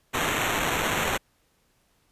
violet noise with sample-and-hold, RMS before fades -26 dBFS, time 0.13-1.18 s, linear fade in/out 20 ms, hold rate 4900 Hz, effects pink hiss -67 dBFS RMS until 2.11 s + resampled to 32000 Hz

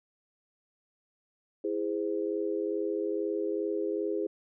sine chord, E augmented, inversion none, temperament just, 329.6 / 412 / 515 Hz, E4 / G#4 / B#4, 0 / -14 / -28 cents, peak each -33 / -31 / -36 dBFS, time 1.64-4.27 s, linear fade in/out 5 ms, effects none

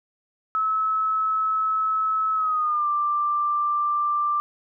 sine tone with pitch glide, 1296 to 1181.6 Hz, E6 to D6, -30 to +10 cents, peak -20 dBFS, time 0.55-4.4 s, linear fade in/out 0 ms, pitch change -160 cents, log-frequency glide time 2.34-2.88 s, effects none

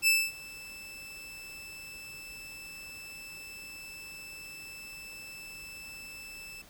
sawtooth tone with ADSR envelope, 2637 Hz, E7, in tune, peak -17 dBFS, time 0.02-6.62 s, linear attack 53 ms, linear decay 240 ms, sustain -23 dB, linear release 6 ms, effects pink hiss -55 dBFS RMS until 6.69 s

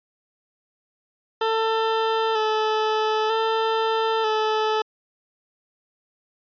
20% pulse tone with vibrato, 440 Hz, A4, in tune, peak -15 dBFS, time 1.41-4.82 s, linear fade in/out 5 ms, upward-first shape square, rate 0.53 Hz, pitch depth 24 cents each way, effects resampled to 11025 Hz

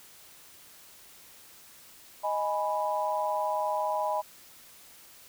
sine chord, G# minor, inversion second, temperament equal, 622.3 / 830.6 / 987.8 Hz, D#5 / G#5 / B5, 0 / 0 / 0 cents, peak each -31 dBFS, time 2.23-4.22 s, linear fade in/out 20 ms, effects white hiss -53 dBFS RMS until 5.28 s

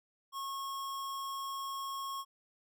square tone, 1091 Hz, C#6, 28 cents flat, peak -38 dBFS, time 0.32-2.25 s, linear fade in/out 50 ms, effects none

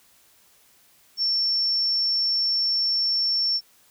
sine tone, 5430 Hz, F8, 50 cents flat, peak -20 dBFS, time 1.17-3.61 s, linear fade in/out 50 ms, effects white hiss -58 dBFS RMS until 3.9 s

